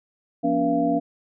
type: tone cluster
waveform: sine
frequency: 175.6 / 242.4 / 285.1 / 479 / 684 Hz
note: F3 / B3 / C#4 / A#4 / F5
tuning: +10 / -32 / +49 / +47 / -36 cents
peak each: -31 / -27 / -22 / -30 / -23 dBFS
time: 0.43-1 s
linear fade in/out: 20 ms
effects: none